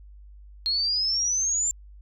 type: exponential sweep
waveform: sine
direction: up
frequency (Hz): 4213 to 7320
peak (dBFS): -22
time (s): 0.66-1.71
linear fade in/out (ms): 0
effects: added 50 Hz sine -44 dBFS peak until 2.01 s